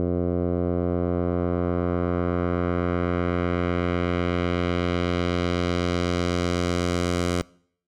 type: tone with low-pass filter sweep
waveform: 10% pulse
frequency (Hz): 88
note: F2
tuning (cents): +14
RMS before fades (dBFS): -24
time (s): 0-7.42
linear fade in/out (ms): 0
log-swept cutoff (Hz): 520 to 8600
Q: 1
effects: noise-tail reverb RT60 0.6 s tail -23 dB re dry